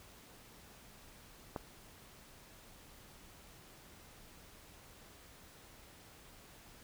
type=click; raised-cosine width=1 ms; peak=-24 dBFS; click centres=1.562 s; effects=pink hiss -58 dBFS RMS until 6.83 s